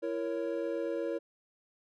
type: chord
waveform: triangle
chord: A# diminished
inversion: second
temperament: equal with one note detuned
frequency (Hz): 335.6 / 466.2 / 554.4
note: E4 / A#4 / C#5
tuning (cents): +31 / 0 / 0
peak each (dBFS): -34 / -34 / -34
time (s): 0.02-1.19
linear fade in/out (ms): 20
effects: none